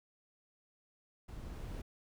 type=noise with level ramp; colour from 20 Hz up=brown; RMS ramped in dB=-47 to -42 dBFS; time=1.28-1.82 s; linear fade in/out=10 ms; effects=none